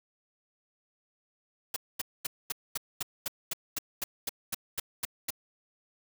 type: noise bursts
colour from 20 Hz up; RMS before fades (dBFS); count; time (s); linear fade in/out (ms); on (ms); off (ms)
white; -32; 15; 1.74-5.305; 5; 23; 230
effects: none